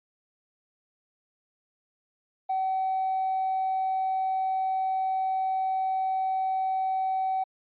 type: tone with hard clipping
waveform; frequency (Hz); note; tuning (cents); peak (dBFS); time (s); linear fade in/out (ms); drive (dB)
sine; 760; F#5; +46; -25; 2.49-7.44; 10; 1
effects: resampled to 8000 Hz